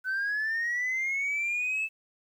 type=linear sweep; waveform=sine; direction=up; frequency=1502 to 2635 Hz; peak=-25 dBFS; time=0.04-1.89 s; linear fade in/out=50 ms; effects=tanh soft clip ceiling -25 dBFS + 10-bit